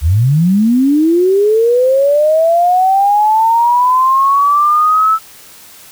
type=linear sweep; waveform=sine; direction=up; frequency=68.1 to 1318.5 Hz; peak=-7 dBFS; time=0.01-5.19 s; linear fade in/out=50 ms; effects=white hiss -38 dBFS RMS until 5.91 s